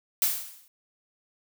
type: noise with exponential decay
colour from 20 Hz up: blue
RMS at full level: -21 dBFS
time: 0.22-0.68 s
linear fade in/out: 1 ms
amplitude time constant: 100 ms
effects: none